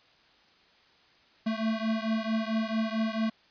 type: beating tone pair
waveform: square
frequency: 220 / 224.5 Hz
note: A3 / A3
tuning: 0 / +35 cents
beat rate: 4.5 Hz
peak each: -30 / -32 dBFS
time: 1.46-3.3 s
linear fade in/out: 10 ms
effects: white hiss -61 dBFS RMS until 3.5 s + resampled to 11025 Hz